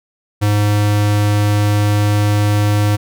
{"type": "tone", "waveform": "square", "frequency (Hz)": 103.83, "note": "G#2", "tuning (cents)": 0, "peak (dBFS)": -12, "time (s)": [0.41, 2.97], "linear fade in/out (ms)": 20, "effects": []}